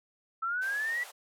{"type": "linear sweep", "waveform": "sine", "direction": "up", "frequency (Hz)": [1308, 1975.5], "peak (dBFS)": -29, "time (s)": [0.42, 1.04], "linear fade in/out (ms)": 10}
{"type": "band-pass noise", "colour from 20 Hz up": "pink", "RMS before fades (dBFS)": -48, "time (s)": [0.61, 1.12], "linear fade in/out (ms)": 20, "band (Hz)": [480, 15000], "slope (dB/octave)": 48}
{"effects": []}